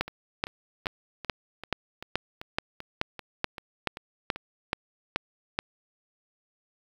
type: two click trains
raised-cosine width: 0.3 ms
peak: -22 / -9 dBFS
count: 12 / 14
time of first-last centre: 0.08-4.36 / 0.01-5.589 s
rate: 2.57 / 2.33 Hz
effects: 7-bit